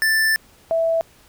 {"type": "tone pair in turn", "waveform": ["square", "sine"], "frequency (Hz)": [1766, 657.9], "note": ["A6", "E5"], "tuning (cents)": [6, -4], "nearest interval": "octave + perfect fourth", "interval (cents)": 1710, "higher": "first", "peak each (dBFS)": -16, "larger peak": "neither", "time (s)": [[0.02, 0.36], [0.71, 1.01]], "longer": "first", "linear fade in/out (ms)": 0, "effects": ["pink hiss -52 dBFS RMS until 1.28 s"]}